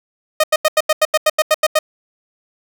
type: tone bursts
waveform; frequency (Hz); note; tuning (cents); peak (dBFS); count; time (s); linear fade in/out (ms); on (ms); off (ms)
sawtooth; 619; D#5; -9; -6; 12; 0.4-1.79; 5; 37; 86
effects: none